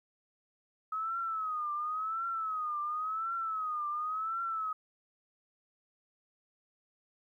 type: tone with vibrato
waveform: sine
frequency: 1272 Hz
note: D#6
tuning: 38 cents sharp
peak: -32 dBFS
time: 0.92-4.73 s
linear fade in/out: 5 ms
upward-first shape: triangle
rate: 0.93 Hz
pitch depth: 130 cents each way
effects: 12-bit